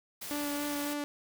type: noise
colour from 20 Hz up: white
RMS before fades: -41 dBFS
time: 0.21-0.94 s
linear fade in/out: 10 ms
type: tone with vibrato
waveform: sawtooth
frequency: 290.4 Hz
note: D4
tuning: 19 cents flat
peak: -29 dBFS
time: 0.31-1.04 s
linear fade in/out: 0 ms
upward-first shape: sine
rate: 3.6 Hz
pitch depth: 13 cents each way
effects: none